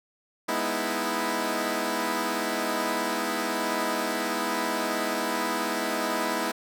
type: chord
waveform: 10% pulse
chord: E major seventh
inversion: first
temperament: equal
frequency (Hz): 207.7 / 246.9 / 311.1 / 329.6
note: G#3 / B3 / D#4 / E4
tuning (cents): 0 / 0 / 0 / 0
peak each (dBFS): -25 / -23 / -25 / -22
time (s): 0.48-6.52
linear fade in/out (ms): 10
effects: none